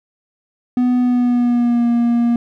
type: tone with pitch glide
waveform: triangle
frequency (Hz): 248.1 to 236.6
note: B3 to A#3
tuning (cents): +8 to +26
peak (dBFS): -10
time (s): 0.77-2.36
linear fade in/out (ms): 2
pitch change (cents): -82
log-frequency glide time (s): 1-1.87
effects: none